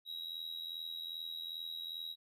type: tone with amplitude modulation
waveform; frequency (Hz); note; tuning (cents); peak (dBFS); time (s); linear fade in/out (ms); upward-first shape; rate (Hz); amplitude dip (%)
triangle; 3847; B7; -46; -36; 0.05-2.16; 50; sine; 82.5; 75
effects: none